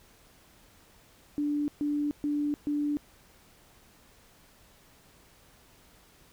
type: tone bursts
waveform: sine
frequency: 293.1 Hz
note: D4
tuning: 3 cents flat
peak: -26 dBFS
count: 4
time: 1.38-2.97 s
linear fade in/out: 0 ms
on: 300 ms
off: 130 ms
effects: pink hiss -59 dBFS RMS until 6.32 s